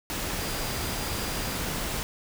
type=tone in noise; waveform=sine; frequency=4823 Hz; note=D8; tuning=45 cents sharp; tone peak=-42 dBFS; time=0.4-1.56 s; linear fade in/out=0 ms; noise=pink; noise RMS=-31 dBFS; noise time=0.1-2.03 s; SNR=-14 dB; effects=none